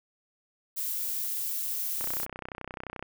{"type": "noise", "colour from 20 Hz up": "violet", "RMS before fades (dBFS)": -32, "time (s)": [0.76, 2.26], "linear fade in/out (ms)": 20}
{"type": "click train", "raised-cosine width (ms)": 0.5, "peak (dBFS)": -22, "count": 33, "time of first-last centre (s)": [2.01, 3.026], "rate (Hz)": 31.5}
{"effects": []}